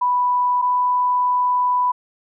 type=tone pair in turn; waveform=sine; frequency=987.8 / 991.8 Hz; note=B5 / B5; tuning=0 / +7 cents; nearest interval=unison; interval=7 cents; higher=second; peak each=-15 dBFS; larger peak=neither; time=0.01-0.62 / 0.62-1.92 s; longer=second; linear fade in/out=10 ms; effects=none